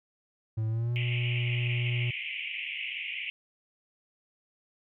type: tone with pitch glide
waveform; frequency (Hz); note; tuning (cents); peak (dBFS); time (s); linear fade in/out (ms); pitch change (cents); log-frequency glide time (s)
triangle; 110.3 to 120.98; A2 to B2; +5 to -35; -25; 0.57-2.11; 10; +160; 0.68-0.94
type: band-pass noise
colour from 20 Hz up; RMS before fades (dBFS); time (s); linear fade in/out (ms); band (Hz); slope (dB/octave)
pink; -36; 0.96-3.3; 0; 2100 to 3000; 96
effects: none